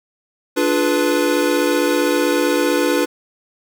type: chord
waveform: square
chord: D diminished seventh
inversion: none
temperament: equal with one note detuned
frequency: 293.7 / 349.2 / 424.8 / 493.9 Hz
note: D4 / F4 / Ab4 / Cb5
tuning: 0 / 0 / +39 / 0 cents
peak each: -20 / -21 / -25 / -20 dBFS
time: 0.56-3.06 s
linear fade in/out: 20 ms
effects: none